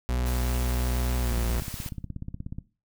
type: tone with pitch glide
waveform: 40% pulse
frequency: 61.8 to 58.43 Hz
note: B1 to A#1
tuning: +2 to +5 cents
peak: -24 dBFS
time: 0.09-1.6 s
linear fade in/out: 0 ms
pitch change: -97 cents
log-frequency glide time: 1.2-1.36 s
type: noise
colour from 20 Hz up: white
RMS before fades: -40 dBFS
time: 0.26-1.89 s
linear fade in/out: 2 ms
type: click train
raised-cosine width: 5 ms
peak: -22 dBFS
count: 22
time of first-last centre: 1.32-2.585 s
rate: 16.6 Hz
effects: noise-tail reverb RT60 0.3 s tail -17 dB re dry